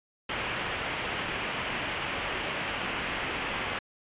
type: low-pass noise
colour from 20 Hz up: white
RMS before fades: -33 dBFS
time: 0.29-3.79 s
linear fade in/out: 5 ms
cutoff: 3100 Hz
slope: 48 dB/octave
effects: resampled to 8000 Hz